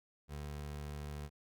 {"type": "tone", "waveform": "25% pulse", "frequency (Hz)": 73.4, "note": "D2", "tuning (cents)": 0, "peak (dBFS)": -38, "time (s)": [0.28, 1.3], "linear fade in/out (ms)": 50, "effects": []}